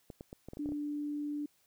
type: clicks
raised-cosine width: 2 ms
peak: -31 dBFS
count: 9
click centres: 0.102 / 0.209 / 0.329 / 0.486 / 0.534 / 0.571 / 0.659 / 0.69 / 0.721 s
type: tone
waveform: sine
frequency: 293.7 Hz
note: D4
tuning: in tune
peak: -34 dBFS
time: 0.59-1.46 s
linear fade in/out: 5 ms
effects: white hiss -71 dBFS RMS until 1.66 s